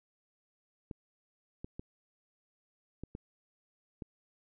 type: clicks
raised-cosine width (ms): 3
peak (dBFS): -28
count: 6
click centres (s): 0.912 / 1.645 / 1.795 / 3.036 / 3.151 / 4.022
effects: none